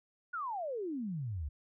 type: exponential sweep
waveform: sine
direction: down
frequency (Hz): 1480 to 66.5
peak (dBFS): -35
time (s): 0.33-1.49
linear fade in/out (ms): 10
effects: none